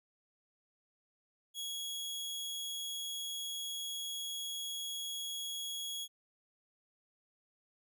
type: tone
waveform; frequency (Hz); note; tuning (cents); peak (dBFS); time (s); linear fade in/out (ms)
sawtooth; 3332; G#7; +5; -35; 1.54-6.08; 50
effects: none